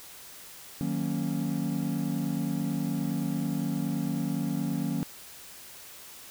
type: chord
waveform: triangle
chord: D# minor seventh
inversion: none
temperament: equal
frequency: 155.56 / 185 / 233.1 / 277.2 Hz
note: D#3 / F#3 / A#3 / C#4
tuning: 0 / 0 / 0 / 0 cents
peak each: -31 dBFS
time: 0.81-5.03 s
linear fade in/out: 0 ms
effects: white hiss -47 dBFS RMS until 6.3 s